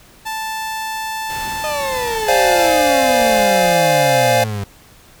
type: tone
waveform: sawtooth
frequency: 880 Hz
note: A5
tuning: in tune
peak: -18 dBFS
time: 0.25-2.69 s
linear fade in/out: 20 ms
type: noise with tremolo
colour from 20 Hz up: pink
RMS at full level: -31 dBFS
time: 1.29-3.73 s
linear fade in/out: 10 ms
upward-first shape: triangle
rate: 1.6 Hz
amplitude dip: 40%
type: exponential sweep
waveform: 35% pulse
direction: down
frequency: 622.3 to 98 Hz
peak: -19 dBFS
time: 1.64-4.64 s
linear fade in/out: 0 ms
type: chord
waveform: square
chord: D half-diminished seventh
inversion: third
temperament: equal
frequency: 523.3 / 587.3 / 698.5 / 830.6 Hz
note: C5 / D5 / F5 / Ab5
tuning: 0 / 0 / 0 / 0 cents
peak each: -17 / -20 / -17 / -20 dBFS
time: 2.28-4.44 s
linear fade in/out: 5 ms
effects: pink hiss -46 dBFS RMS until 5.2 s